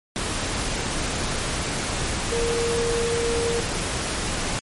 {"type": "tone in noise", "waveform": "sine", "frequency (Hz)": 467.2, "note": "A#4", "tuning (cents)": 4, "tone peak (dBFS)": -22, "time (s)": [2.32, 3.6], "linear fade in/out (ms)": 0, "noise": "pink", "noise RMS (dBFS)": -26, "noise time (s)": [0.16, 4.59], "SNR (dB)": 1, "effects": ["MP3 48 kbps"]}